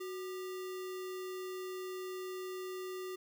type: tone with sample-and-hold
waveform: sine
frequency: 370.5 Hz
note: F#4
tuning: 2 cents sharp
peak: -39 dBFS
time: 0-3.16 s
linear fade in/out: 10 ms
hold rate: 1575 Hz
effects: none